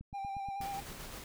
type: click train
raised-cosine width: 5 ms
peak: -35 dBFS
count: 6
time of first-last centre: 0.01-0.606 s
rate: 8.39 Hz
type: tone with vibrato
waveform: triangle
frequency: 792 Hz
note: G5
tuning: 18 cents sharp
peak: -35 dBFS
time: 0.13-0.81 s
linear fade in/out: 20 ms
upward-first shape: square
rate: 9.3 Hz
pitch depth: 21 cents each way
type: noise with tremolo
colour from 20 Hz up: pink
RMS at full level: -45 dBFS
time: 0.61-1.24 s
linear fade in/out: 2 ms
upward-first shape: square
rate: 7.8 Hz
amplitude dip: 25%
effects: none